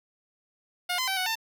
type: tone with pitch steps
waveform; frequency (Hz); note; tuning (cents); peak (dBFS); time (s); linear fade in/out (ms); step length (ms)
10% pulse; 716 / 1027 / 770 / 741 / 897; F5 / C6 / G5 / F#5 / A5; +43 / -33 / -31 / +2 / +33; -18; 0.89-1.355; 10; 93
effects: none